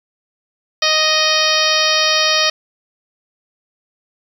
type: harmonic tone with a mistuned harmonic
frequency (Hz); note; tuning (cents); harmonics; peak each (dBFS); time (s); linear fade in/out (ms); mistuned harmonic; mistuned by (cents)
622.3; D#5; 0; 1 / 2 / 3 / 4 / 5 / 6 / 7 / 8 / 9; -21 / -21 / -21 / -21 / -21 / -21 / -21 / -21 / -21; 0.82-2.5; 5; 7; +24
effects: 7-bit